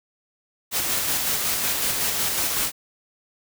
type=noise with tremolo; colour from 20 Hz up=white; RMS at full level=-23 dBFS; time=0.71-2.72 s; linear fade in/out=50 ms; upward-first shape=square; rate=5.4 Hz; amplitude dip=25%; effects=none